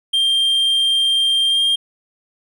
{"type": "tone with pitch glide", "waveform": "triangle", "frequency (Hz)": [3182, 3206], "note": ["G7", "G7"], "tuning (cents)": [25, 38], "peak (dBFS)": -12, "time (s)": [0.13, 1.76], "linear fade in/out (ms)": 10, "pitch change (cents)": 13, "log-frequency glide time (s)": [1.47, 1.59], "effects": []}